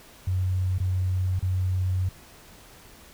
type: tone with dropouts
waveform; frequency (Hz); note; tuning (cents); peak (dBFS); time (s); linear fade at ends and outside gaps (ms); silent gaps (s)
sine; 92.5; F#2; 0; -22; 0.27-2.09; 5; 0.783-0.801 / 1.393-1.425
effects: pink hiss -50 dBFS RMS until 3.13 s